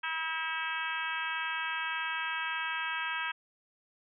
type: harmonic tone with a mistuned harmonic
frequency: 321.7 Hz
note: E4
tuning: 42 cents flat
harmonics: 3 / 4 / 5 / 6 / 7 / 8 / 9 / 10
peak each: -39 / -40 / -36 / -43 / -42 / -39 / -48 / -43 dBFS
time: 0.03-3.32 s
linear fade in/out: 10 ms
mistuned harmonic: 8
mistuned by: +31 cents
effects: none